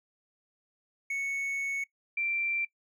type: tone pair in turn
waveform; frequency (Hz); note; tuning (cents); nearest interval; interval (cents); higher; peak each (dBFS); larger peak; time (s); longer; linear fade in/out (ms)
triangle / sine; 2213 / 2354; C#7 / D7; -3 / +3; minor second; 106; second; -28; neither; 1.1-1.84 / 2.17-2.65; first; 5
effects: noise-tail reverb RT60 0.1 s tail -21 dB re dry